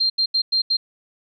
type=tone bursts at uneven times; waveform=sine; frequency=4180 Hz; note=C8; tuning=2 cents flat; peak=-16 dBFS; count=5; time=0-0.1 / 0.18-0.26 / 0.34-0.42 / 0.52-0.62 / 0.7-0.77 s; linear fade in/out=10 ms; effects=none